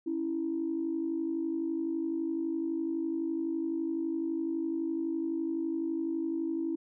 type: tone pair together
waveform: sine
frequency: 277.7 / 329.6 Hz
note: C#4 / E4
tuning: +3 / 0 cents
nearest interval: minor third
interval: 297 cents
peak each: -35 / -30 dBFS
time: 0.06-6.76 s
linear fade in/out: 10 ms
effects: tanh soft clip ceiling -22 dBFS